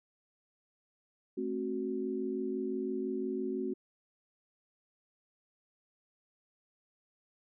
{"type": "chord", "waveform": "sine", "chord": "F# diminished", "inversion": "first", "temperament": "equal with one note detuned", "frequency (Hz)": [220, 265.9, 370], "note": ["A3", "C4", "F#4"], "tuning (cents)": [0, 28, 0], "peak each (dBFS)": [-39, -37, -35], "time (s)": [1.37, 3.74], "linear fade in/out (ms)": 10, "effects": []}